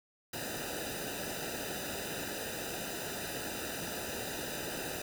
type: noise with comb filter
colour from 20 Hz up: pink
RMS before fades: -39 dBFS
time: 0.33-5.02 s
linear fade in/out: 5 ms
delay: 0.91 ms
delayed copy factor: -1
effects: none